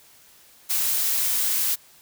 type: noise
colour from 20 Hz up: blue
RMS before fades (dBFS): -23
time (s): 0.69-1.76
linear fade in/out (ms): 20
effects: white hiss -53 dBFS RMS until 2.01 s